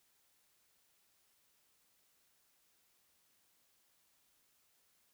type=silence; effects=white hiss -74 dBFS RMS until 5.13 s